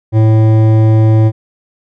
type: tone with hard clipping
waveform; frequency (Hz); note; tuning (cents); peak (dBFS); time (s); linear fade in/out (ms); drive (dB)
sine; 110; A2; 0; -7; 0.12-1.32; 50; 12
effects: none